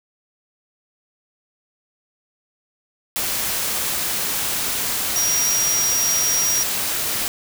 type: tone in noise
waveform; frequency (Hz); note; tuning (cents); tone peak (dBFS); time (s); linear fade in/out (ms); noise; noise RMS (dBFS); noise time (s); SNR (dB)
sine; 5710; F8; +37; -18; 5.16-6.63; 0; white; -23; 3.16-7.28; +2
effects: none